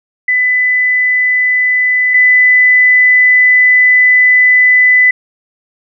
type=tone pair in turn; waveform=sine; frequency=2000 / 2000 Hz; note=B6 / B6; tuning=+21 / +21 cents; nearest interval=unison; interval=0 cents; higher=neither; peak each=-8 / -4 dBFS; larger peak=second; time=0.28-2.14 / 2.14-5.11 s; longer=second; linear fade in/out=5 ms; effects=none